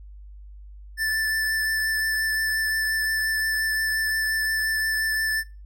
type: tone with vibrato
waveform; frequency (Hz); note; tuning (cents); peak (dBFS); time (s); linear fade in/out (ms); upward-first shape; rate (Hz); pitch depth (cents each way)
square; 1760; A6; 0; -23; 0.97-5.44; 50; triangle; 5.7; 15
effects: noise-tail reverb RT60 0.3 s tail -23 dB re dry + added 50 Hz sine -40 dBFS peak until 5.65 s

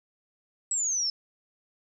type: exponential sweep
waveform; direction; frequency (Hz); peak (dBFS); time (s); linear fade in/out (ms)
sine; down; 7902 to 5220; -25; 0.71-1.1; 2
effects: none

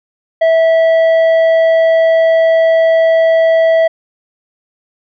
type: tone with tanh clipping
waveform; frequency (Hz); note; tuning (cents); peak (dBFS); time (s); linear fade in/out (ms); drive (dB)
triangle; 653; E5; -17; -8; 0.41-3.88; 10; 11
effects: none

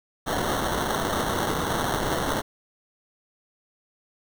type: noise with sample-and-hold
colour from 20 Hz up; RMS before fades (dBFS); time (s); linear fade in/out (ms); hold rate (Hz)
white; -26; 0.26-2.42; 20; 2450
effects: none

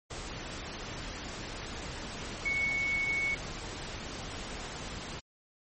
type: tone in noise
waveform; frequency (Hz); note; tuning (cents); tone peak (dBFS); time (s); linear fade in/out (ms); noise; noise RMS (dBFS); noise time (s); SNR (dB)
sine; 2217; C#7; 0; -28; 2.45-3.35; 10; pink; -40; 0.1-5.2; +9
effects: MP3 32 kbps

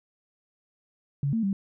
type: tone with pitch steps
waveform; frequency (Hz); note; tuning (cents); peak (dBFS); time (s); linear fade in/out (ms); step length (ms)
sine; 140.8 / 225.5 / 195.9; C#3 / A3 / G3; +27 / +43 / -1; -23; 1.23-1.53; 2; 100
effects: none

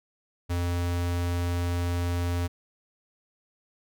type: tone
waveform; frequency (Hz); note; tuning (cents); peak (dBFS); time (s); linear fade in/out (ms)
square; 87.31; F2; 0; -26; 0.49-2.48; 20
effects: none

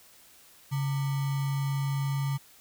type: tone with sample-and-hold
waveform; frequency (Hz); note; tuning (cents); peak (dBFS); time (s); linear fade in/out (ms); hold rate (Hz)
sine; 138.59; C#3; 0; -26; 0.71-2.38; 20; 1050
effects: white hiss -56 dBFS RMS until 2.6 s

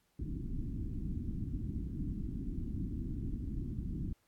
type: low-pass noise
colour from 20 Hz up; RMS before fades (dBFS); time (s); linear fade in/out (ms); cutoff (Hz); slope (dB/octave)
pink; -38; 0.19-4.13; 5; 310; 48
effects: pink hiss -75 dBFS RMS until 4.27 s + AAC 64 kbps

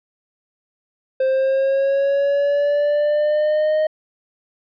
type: linear sweep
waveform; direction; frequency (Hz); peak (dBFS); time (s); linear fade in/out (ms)
triangle; up; 523.3 to 622.3; -13; 1.2-3.87; 5
effects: resampled to 11025 Hz

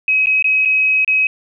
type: tone with dropouts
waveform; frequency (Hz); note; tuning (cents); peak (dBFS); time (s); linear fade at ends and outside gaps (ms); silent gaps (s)
sine; 2544; D#7; +38; -11; 0.08-1.27; 2; 0.259-0.269 / 0.425-0.443 / 0.651-0.656 / 1.047-1.077
effects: none

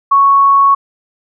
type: tone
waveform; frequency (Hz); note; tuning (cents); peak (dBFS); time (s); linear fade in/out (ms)
sine; 1108.7; C#6; 0; -5; 0.11-0.75; 10
effects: none

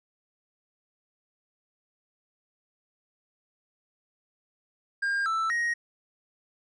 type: tone with pitch steps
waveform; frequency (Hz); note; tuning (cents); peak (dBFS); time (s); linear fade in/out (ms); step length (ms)
triangle; 1607 / 1324 / 1879; G6 / E6 / A#6; +43 / +7 / +13; -23; 5.02-5.74; 10; 240
effects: resampled to 22050 Hz

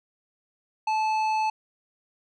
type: tone with tanh clipping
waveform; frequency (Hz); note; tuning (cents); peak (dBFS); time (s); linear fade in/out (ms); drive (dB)
sine; 870; A5; -20; -24; 0.87-1.5; 5; 11
effects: none

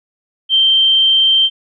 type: tone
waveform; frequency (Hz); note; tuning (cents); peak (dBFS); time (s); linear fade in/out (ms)
sine; 3136; G7; 0; -8; 0.49-1.5; 50
effects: none

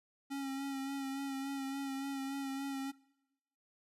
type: tone with vibrato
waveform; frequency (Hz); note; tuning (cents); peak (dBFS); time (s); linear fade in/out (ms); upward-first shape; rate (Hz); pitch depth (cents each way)
square; 273.1; C#4; -26; -38; 0.3-2.92; 20; sine; 3.5; 27
effects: noise-tail reverb RT60 1.0 s tail -24 dB re dry + resampled to 32000 Hz

